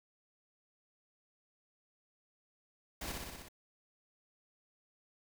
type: noise with echo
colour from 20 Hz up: pink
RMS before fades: -42 dBFS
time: 3.01-3.12 s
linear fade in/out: 5 ms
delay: 61 ms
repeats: 6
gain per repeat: -2 dB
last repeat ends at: 3.486 s
effects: none